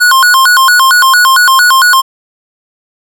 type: tone with vibrato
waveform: square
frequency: 1244.5 Hz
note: D#6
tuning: in tune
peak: -4 dBFS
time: 0-2.02 s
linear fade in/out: 20 ms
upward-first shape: square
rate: 4.4 Hz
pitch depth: 280 cents each way
effects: 7-bit